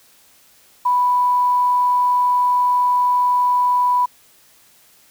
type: tone with quantisation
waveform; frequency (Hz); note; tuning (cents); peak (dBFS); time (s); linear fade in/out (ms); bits
sine; 987.8; B5; 0; -13; 0.85-4.06; 10; 7
effects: white hiss -52 dBFS RMS until 5.1 s